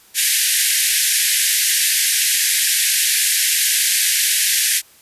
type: band-pass noise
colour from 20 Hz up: white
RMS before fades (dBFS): -17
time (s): 0.14-4.82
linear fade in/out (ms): 50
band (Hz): 1600 to 13000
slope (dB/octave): 96
effects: white hiss -49 dBFS RMS until 5.01 s + resampled to 32000 Hz